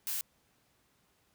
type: noise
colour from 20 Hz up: blue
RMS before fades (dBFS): -35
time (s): 0.07-0.21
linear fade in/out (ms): 0
effects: pink hiss -71 dBFS RMS until 1.34 s + high-pass 60 Hz 12 dB/octave